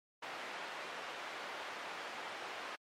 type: band-pass noise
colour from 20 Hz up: pink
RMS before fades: -45 dBFS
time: 0.22-2.76 s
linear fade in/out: 10 ms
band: 610 to 2800 Hz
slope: 12 dB/octave
effects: MP3 64 kbps